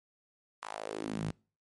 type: tone with high-pass filter sweep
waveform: sawtooth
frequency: 53.4 Hz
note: G#1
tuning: 49 cents sharp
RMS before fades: -38 dBFS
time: 0.62-1.31 s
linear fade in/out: 5 ms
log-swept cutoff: 1100 to 130 Hz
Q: 3.1
effects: noise-tail reverb RT60 0.4 s tail -26 dB re dry + MP3 48 kbps